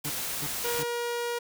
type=noise; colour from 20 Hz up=white; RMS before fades=-33 dBFS; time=0.04-0.83 s; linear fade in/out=10 ms
type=tone bursts; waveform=25% pulse; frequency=146.83 Hz; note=D3; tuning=in tune; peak=-31 dBFS; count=3; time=0.05-0.837 s; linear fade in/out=2 ms; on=49 ms; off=320 ms
type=tone; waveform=sawtooth; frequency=476.3 Hz; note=A#4; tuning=37 cents sharp; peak=-25 dBFS; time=0.64-1.39 s; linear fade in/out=10 ms
effects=none